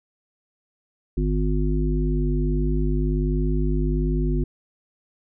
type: harmonic tone with a mistuned harmonic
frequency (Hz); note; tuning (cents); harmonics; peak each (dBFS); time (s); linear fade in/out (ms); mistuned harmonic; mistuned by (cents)
50.5; G#1; -48; 1 / 3 / 5 / 7; -21 / -26 / -28 / -29; 1.17-4.44; 5; 1; -16
effects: none